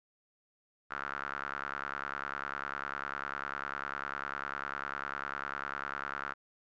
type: tone with band-pass filter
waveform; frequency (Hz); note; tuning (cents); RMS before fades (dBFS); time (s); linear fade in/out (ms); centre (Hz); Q
sawtooth; 70; C#2; +18; -39; 0.9-6.34; 20; 1400; 5.3
effects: resampled to 16000 Hz